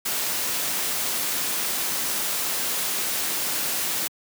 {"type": "noise", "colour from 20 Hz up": "white", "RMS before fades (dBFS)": -26, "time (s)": [0.05, 4.08], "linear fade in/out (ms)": 10, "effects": ["high-pass 150 Hz 12 dB/octave"]}